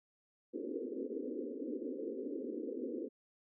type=band-pass noise; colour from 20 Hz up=pink; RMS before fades=-41 dBFS; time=0.53-3.09 s; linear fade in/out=20 ms; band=240 to 510 Hz; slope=96 dB/octave; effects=none